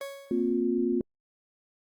40% pulse tone with exponential decay, 554.4 Hz, C#5, in tune, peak -32 dBFS, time 0.01-0.66 s, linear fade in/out 2 ms, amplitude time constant 140 ms
sine chord, Bb suspended second, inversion none, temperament equal with one note detuned, 233.1 / 261.6 / 354.7 Hz, Bb3 / C4 / F4, 0 / 0 / +27 cents, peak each -29 / -29 / -27 dBFS, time 0.31-1.01 s, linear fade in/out 2 ms
effects Opus 32 kbps

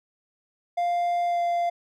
triangle tone with pitch glide, 698.5 to 692.9 Hz, F5 to F5, 0 to -14 cents, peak -20 dBFS, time 0.77-1.7 s, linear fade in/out 10 ms, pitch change -14 cents, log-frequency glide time 1.26-1.4 s, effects none

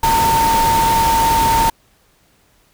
sine tone in noise, 909 Hz, A#5, 44 cents flat, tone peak -12 dBFS, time 0.03-1.7 s, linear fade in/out 5 ms, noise pink, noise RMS -20 dBFS, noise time 0.03-1.7 s, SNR +5 dB, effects pink hiss -56 dBFS RMS until 2.73 s

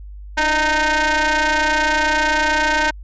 sawtooth ring-modulated tone, 311.1 Hz, D#4, in tune, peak -8 dBFS, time 0.37-2.91 s, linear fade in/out 10 ms, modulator 1230 Hz, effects added 50 Hz sine -32 dBFS peak until 3.03 s + resampled to 16000 Hz

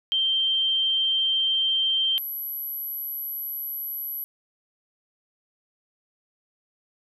sine tone pair in turn, 3143 / 11771 Hz, G7 / F#9, +4 / -10 cents, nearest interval octave + major seventh, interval 2286 cents, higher second, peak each -20 / -29 dBFS, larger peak first, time 0.12-2.18 / 2.18-4.24 s, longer neither, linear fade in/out 0 ms, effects none

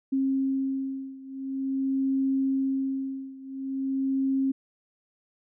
sine beating tone pair, 268.3 / 268.76 Hz, C4 / C4, +44 / +47 cents, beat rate 0.46 Hz, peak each -27 / -29 dBFS, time 0.12-4.52 s, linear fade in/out 10 ms, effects none

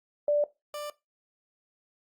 sine / 30% pulse tone pair in turn, 587.3 / 591.4 Hz, D5 / D5, 0 / +12 cents, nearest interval unison, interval 12 cents, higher second, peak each -21 / -32 dBFS, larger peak first, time 0.28-0.44 / 0.74-0.9 s, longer neither, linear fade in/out 2 ms, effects noise-tail reverb RT60 0.2 s tail -17 dB re dry + Opus 48 kbps

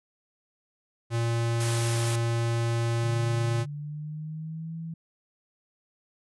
square tone, 116.54 Hz, A#2, in tune, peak -25 dBFS, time 1.1-3.66 s, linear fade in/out 50 ms
white noise, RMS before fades -33 dBFS, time 1.6-2.16 s, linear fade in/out 5 ms
sine tone with pitch glide, 145 to 163.7 Hz, D3 to E3, -22 to -12 cents, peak -33 dBFS, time 3.03-4.94 s, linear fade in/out 5 ms, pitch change +210 cents, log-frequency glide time 3.65-4.75 s
effects resampled to 24000 Hz

